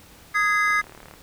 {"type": "chord", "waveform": "triangle", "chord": "Ab major", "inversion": "second", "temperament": "equal with one note detuned", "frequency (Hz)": [1244.5, 1661.2, 2059], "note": ["Eb6", "Ab6", "C7"], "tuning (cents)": [0, 0, -28], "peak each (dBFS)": -21, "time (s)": [0.34, 0.82], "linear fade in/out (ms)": 20}
{"type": "click train", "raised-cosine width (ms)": 0.5, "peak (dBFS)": -28, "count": 18, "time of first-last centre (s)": [0.68, 1.138], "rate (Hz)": 37.1}
{"effects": ["pink hiss -49 dBFS RMS until 1.22 s"]}